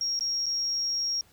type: tone with dropouts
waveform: sine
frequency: 5588 Hz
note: F8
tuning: in tune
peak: -25 dBFS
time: 0.01-1.21 s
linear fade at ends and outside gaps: 1 ms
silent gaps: 0.192-0.208 / 0.459-0.464 s
effects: tanh soft clip ceiling -21 dBFS + pink hiss -60 dBFS RMS until 1.32 s